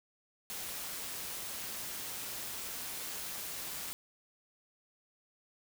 white noise with amplitude modulation, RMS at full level -40 dBFS, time 0.5-3.93 s, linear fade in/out 0 ms, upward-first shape sine, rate 175 Hz, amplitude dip 25%, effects none

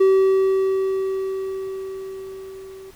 triangle tone with level ramp, 383.5 Hz, G4, 38 cents flat, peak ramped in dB -9 to -35 dBFS, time 0-2.91 s, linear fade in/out 10 ms, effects pink hiss -50 dBFS RMS until 2.95 s

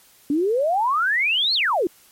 sine exponential two-way sweep, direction up then down, 275.9 to 4435 to 315.2 Hz, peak -17 dBFS, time 0.3-1.87 s, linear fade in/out 2 ms, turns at 1.54 s, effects white hiss -53 dBFS RMS until 2.11 s + MP3 64 kbps

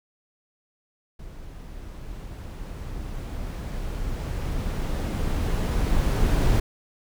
brown noise with level ramp, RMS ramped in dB -41 to -19 dBFS, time 1.19-6.6 s, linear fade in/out 5 ms, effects none

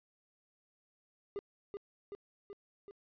triangle tone with echo, 404.1 Hz, G#4, 47 cents flat, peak -34 dBFS, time 1.36-1.39 s, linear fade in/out 0 ms, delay 380 ms, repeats 4, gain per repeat -3 dB, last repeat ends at 2.91 s, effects resampled to 11025 Hz

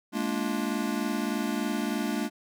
square chord, Bb dominant seventh, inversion third, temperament just, 209.8 / 233.1 / 291.4 / 349.6 Hz, Ab3 / Bb3 / D4 / F4, +18 / 0 / -13 / +2 cents, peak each -33 / -33 / -33 / -37 dBFS, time 0.12-2.3 s, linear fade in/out 50 ms, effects none

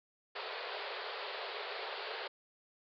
pink band-pass noise, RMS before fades -42 dBFS, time 0.35-2.28 s, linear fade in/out 10 ms, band 390 to 4700 Hz, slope 96 dB/octave, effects none

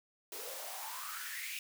white noise with high-pass filter sweep, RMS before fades -43 dBFS, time 0.32-1.59 s, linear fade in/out 2 ms, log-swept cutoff 390 to 2600 Hz, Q 6.3, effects none

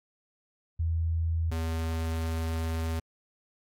sine / square tone pair in turn, 82.2 / 81.44 Hz, E2 / E2, -4 / -20 cents, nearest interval unison, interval 16 cents, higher first, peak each -25 / -29 dBFS, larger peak first, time 0.79-1.51 / 1.51-3 s, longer second, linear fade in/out 10 ms, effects AAC 64 kbps

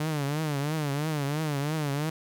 sawtooth tone with vibrato, 148.4 Hz, D3, 18 cents sharp, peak -23 dBFS, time 0-2.1 s, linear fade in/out 5 ms, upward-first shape triangle, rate 3 Hz, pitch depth 140 cents each way, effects none

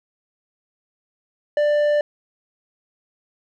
square tone with low-pass filter, 591 Hz, D5, 11 cents sharp, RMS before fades -18 dBFS, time 1.57-2.01 s, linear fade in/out 2 ms, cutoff 1700 Hz, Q 0.51, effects none

